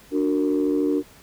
sine chord, D augmented, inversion none, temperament just, 293.7 / 367.1 / 458.9 Hz, D4 / F#4 / A#4, 0 / -14 / -27 cents, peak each -20 / -24 / -25 dBFS, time 0.11-1.03 s, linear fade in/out 50 ms, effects tanh soft clip ceiling -12 dBFS + pink hiss -50 dBFS RMS until 1.22 s

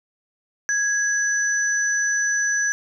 sine tone pair together, 1661.2 / 5978 Hz, G#6 / F#8, 0 / +17 cents, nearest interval octave + minor seventh, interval 2217 cents, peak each -20 / -24 dBFS, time 0.69-2.72 s, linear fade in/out 0 ms, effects none

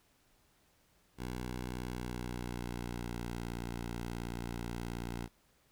10% pulse tone with pitch glide, 61.74 to 58.61 Hz, B1 to A#1, 0 to +10 cents, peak -30 dBFS, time 1.17-5.29 s, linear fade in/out 50 ms, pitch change -90 cents, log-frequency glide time 1.72-3.43 s, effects pink hiss -70 dBFS RMS until 5.71 s

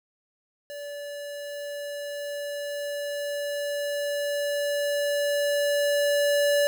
square tone with level ramp, 577 Hz, D5, 31 cents flat, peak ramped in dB -36 to -20 dBFS, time 0.7-6.67 s, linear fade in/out 0 ms, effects 9-bit

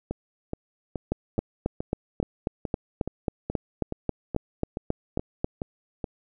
two click trains, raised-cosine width 2 ms, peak -11 / -16 dBFS, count 17 / 15, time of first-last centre 1.12-5.444 / 0.11-6.042 s, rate 3.7 / 2.36 Hz, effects none

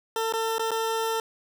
20% pulse tone with dropouts, 449.1 Hz, A4, 35 cents sharp, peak -20 dBFS, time 0.16-1.2 s, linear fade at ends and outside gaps 2 ms, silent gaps 0.325-0.336 / 0.583-0.594 / 0.708-0.715 s, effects none

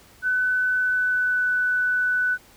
sine tone with pitch glide, 1504 to 1492.7 Hz, F#6 to F#6, +28 to +15 cents, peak -19 dBFS, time 0.22-2.38 s, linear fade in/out 50 ms, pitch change -13 cents, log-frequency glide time 0.78-1.46 s, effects pink hiss -52 dBFS RMS until 2.56 s

